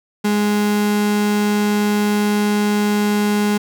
35% pulse tone, 207.7 Hz, G#3, in tune, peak -13 dBFS, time 0.24-3.58 s, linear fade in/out 10 ms, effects none

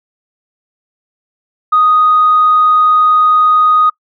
sine tone, 1244.5 Hz, D#6, in tune, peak -5 dBFS, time 1.72-3.9 s, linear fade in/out 10 ms, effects noise-tail reverb RT60 0.1 s tail -25 dB re dry + tanh soft clip ceiling -1 dBFS

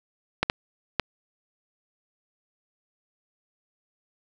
clicks, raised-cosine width 0.3 ms, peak -5 dBFS, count 3, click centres 0.43 / 0.499 / 0.997 s, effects none

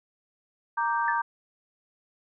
sine chord, G minor, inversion first, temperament equal, 932.3 / 1174.7 / 1568 Hz, Bb5 / D6 / G6, 0 / 0 / 0 cents, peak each -26 / -30 / -30 dBFS, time 0.77-1.22 s, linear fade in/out 10 ms
sine tone with exponential decay, 1744 Hz, A6, 16 cents flat, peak -23 dBFS, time 1.08-1.21 s, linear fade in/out 2 ms, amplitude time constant 28 ms
effects none

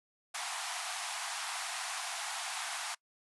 pink band-pass noise, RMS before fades -39 dBFS, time 0.34-2.95 s, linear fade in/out 10 ms, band 680 to 11000 Hz, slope 96 dB/octave, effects noise-tail reverb RT60 0.1 s tail -24 dB re dry

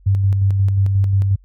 sine tone with tremolo, 98 Hz, G2, in tune, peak -11 dBFS, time 0.06-1.36 s, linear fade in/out 10 ms, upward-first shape square, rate 5.6 Hz, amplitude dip 30%, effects added 46 Hz sine -45 dBFS peak until 1.44 s

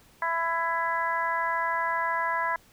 harmonic tone, 332.7 Hz, E4, 16 cents sharp, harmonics 2 / 3 / 4 / 5 / 6, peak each -35 / -27 / -36 / -31 / -35 dBFS, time 0.22-2.56 s, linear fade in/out 2 ms, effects pink hiss -58 dBFS RMS until 2.72 s

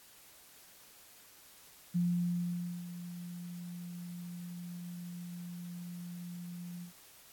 sine tone with ADSR envelope, 175.1 Hz, F3, 5 cents sharp, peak -27 dBFS, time 1.94-6.93 s, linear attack 20 ms, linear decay 880 ms, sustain -14 dB, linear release 110 ms, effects white hiss -58 dBFS RMS until 7.32 s + AAC 64 kbps

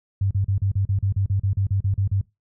sine tone bursts, 98 Hz, G2, in tune, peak -18 dBFS, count 15, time 0.21-2.213 s, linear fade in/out 5 ms, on 99 ms, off 37 ms, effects noise-tail reverb RT60 0.2 s tail -20 dB re dry

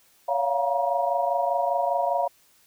sine tone cluster, 562 / 687 / 712 / 951 Hz, C#5 / F5 / F5 / A#5, +24 / -29 / +33 / +34 cents, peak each -27 dBFS, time 0.28-2.28 s, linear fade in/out 10 ms, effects white hiss -60 dBFS RMS until 2.66 s

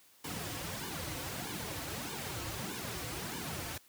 pink noise with flanger, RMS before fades -40 dBFS, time 0.24-3.78 s, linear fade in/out 5 ms, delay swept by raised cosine 1.5 to 5 ms, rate 1.6 Hz, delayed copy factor -0.8, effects white hiss -63 dBFS RMS until 3.88 s + high-pass 60 Hz 12 dB/octave

